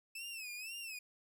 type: tone with vibrato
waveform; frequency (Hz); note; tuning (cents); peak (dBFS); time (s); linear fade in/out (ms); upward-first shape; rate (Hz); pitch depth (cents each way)
sawtooth; 2600; E7; -24; -40; 0.15-0.99; 5; sine; 2; 130
effects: none